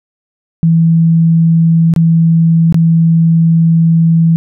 sine tone with dropouts, 164.7 Hz, E3, 1 cent flat, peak -5 dBFS, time 0.63-4.36 s, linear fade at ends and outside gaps 0 ms, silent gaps 1.938-1.962 / 2.725-2.744 s, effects none

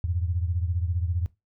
sine beating tone pair, 84.3 / 99.3 Hz, E2 / G2, +39 / +23 cents, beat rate 15 Hz, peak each -25 / -30 dBFS, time 0.04-1.26 s, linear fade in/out 0 ms, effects noise-tail reverb RT60 0.2 s tail -18 dB re dry

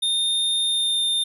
square tone with pitch glide, 3644 to 3621 Hz, A#7 to A7, -40 to +49 cents, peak -20 dBFS, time 0.02-1.24 s, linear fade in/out 10 ms, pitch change -11 cents, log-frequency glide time 0.64-1 s, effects none

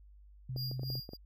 sine tone, 128.7 Hz, C3, 28 cents flat, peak -36 dBFS, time 0.49-1 s, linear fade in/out 5 ms
square tone with tremolo, 4820 Hz, D8, 44 cents sharp, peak -38 dBFS, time 0.56-1.17 s, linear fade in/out 20 ms, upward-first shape sine, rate 3.3 Hz, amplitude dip 95%
clicks, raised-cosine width 2 ms, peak -31 dBFS, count 8, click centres 0.562 / 0.714 / 0.795 / 0.833 / 0.902 / 0.954 / 1.091 / 1.134 s
effects added 50 Hz sine -54 dBFS peak until 1.25 s

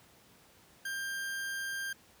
40% pulse tone, 1591 Hz, G6, 25 cents sharp, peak -34 dBFS, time 0.85-1.93 s, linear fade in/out 5 ms, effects pink hiss -61 dBFS RMS until 2.2 s + high-pass 80 Hz 12 dB/octave

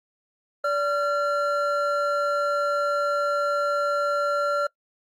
triangle tone pair together, 578.4 / 1373 Hz, D5 / F6, -27 / -30 cents, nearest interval octave + minor third, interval 1497 cents, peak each -22 dBFS, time 0.64-4.67 s, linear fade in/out 5 ms, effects noise-tail reverb RT60 0.1 s tail -23 dB re dry + Opus 32 kbps

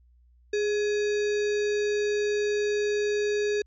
sine tone with sample-and-hold, 415.3 Hz, G#4, in tune, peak -23 dBFS, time 0.53-3.62 s, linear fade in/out 5 ms, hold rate 2100 Hz, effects added 60 Hz sine -56 dBFS peak until 3.66 s + resampled to 16000 Hz

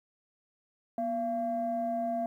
sine tone pair together, 241.1 / 681.9 Hz, B3 / F5, -41 / -42 cents, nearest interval octave + tritone, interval 1799 cents, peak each -34 / -29 dBFS, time 0.98-2.26 s, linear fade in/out 2 ms, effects tanh soft clip ceiling -23 dBFS + 11-bit

